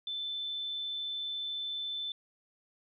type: tone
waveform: sine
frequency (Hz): 3526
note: A7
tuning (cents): +3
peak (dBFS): -34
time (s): 0.07-2.12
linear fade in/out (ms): 2
effects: none